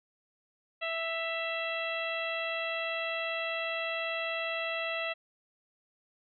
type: harmonic tone with a mistuned harmonic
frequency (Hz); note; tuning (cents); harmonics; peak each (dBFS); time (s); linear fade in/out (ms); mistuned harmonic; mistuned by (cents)
659; E5; -1; 1 / 2 / 3 / 4 / 5 / 6; -36 / -40 / -38 / -36 / -42 / -47; 0.81-5.14; 20; 4; +27
effects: none